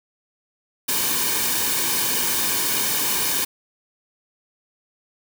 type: noise with comb filter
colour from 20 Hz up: white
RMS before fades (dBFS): -22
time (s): 0.88-3.45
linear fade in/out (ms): 10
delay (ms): 1.5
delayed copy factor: -0.65
effects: none